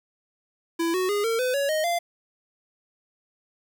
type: tone with pitch steps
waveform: square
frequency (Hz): 333.5 / 370 / 410.6 / 455.6 / 505.5 / 560.9 / 622.3 / 690.5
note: E4 / F#4 / G#4 / A#4 / B4 / C#5 / D#5 / F5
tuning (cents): +20 / 0 / -20 / -40 / +40 / +20 / 0 / -20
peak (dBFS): -23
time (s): 0.79-1.99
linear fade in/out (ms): 10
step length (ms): 150
effects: 9-bit